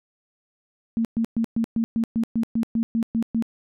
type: tone bursts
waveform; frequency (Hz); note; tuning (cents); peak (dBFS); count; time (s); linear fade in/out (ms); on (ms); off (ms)
sine; 228; A#3; -38; -19; 13; 0.97-3.424; 0; 78; 120
effects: none